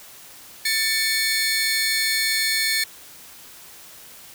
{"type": "tone cluster", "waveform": "sawtooth", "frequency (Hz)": [1775, 2237, 4270], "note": ["A6", "C#7", "C8"], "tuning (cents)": [15, 15, 34], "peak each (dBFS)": -21, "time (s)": [0.65, 2.84], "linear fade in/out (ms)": 5, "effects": ["white hiss -44 dBFS RMS until 4.34 s"]}